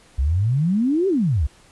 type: exponential two-way sweep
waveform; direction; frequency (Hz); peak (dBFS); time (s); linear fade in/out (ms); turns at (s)
sine; up then down; 61.8 to 403.6 to 61.8; -16; 0.18-1.47; 10; 1.08
effects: pink hiss -52 dBFS RMS until 1.71 s + resampled to 24000 Hz